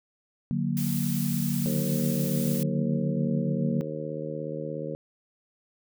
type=chord; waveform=sine; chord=D augmented; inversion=none; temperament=equal with one note detuned; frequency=146.83 / 182.77 / 233.1 Hz; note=D3 / F#3 / A#3; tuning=0 / -21 / 0 cents; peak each=-29 dBFS; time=0.51-3.81 s; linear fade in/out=0 ms
type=noise; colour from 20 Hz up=blue; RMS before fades=-36 dBFS; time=0.77-2.63 s; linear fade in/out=0 ms
type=harmonic tone; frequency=76.9 Hz; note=D#2; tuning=20 cents flat; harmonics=2 / 3 / 4 / 5 / 6 / 7; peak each=-36 / -41 / -39 / -41 / -37 / -36 dBFS; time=1.66-4.95 s; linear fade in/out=0 ms
effects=none